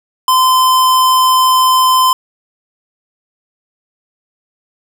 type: tone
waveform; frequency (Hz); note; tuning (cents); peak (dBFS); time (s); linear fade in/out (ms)
square; 1029; C6; -29; -8; 0.28-2.13; 2
effects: none